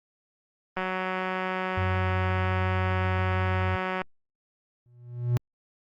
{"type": "click train", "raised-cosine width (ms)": 0.5, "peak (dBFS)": -15, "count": 605, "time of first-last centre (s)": [0.77, 4.017], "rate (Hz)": 186}
{"type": "tone with vibrato", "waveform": "sine", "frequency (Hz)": 92.7, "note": "F#2", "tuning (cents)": 4, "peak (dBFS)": -25, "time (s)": [1.77, 3.76], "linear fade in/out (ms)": 5, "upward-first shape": "sine", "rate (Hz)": 5.6, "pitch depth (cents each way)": 13}
{"type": "tone with exponential growth", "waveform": "triangle", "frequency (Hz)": 121.1, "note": "B2", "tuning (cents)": -34, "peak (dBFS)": -16, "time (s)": [4.86, 5.37], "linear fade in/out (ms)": 0, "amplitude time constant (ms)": 110}
{"effects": ["Opus 24 kbps"]}